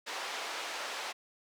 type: band-pass noise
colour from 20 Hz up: pink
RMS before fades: -39 dBFS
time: 0.06-1.13 s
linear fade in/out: 20 ms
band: 650 to 5200 Hz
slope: 12 dB/octave
effects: high-pass 300 Hz 12 dB/octave